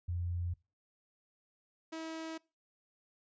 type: tone pair in turn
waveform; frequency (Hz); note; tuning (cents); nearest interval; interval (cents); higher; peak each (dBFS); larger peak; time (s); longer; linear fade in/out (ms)
sine / sawtooth; 87.31 / 322.5; F2 / E4; 0 / -38; octave + major seventh; 2262; second; -33 / -36; first; 0.08-0.54 / 1.92-2.38; neither; 10
effects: noise-tail reverb RT60 0.3 s tail -24 dB re dry + resampled to 16000 Hz